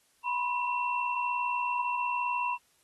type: tone cluster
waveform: sine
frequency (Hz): 979 / 1039 / 2709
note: B5 / C6 / E7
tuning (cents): -15 / -12 / +47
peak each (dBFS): -29 / -37 / -34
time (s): 0.23-2.58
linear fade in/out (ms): 50
effects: white hiss -68 dBFS RMS until 2.83 s + AAC 32 kbps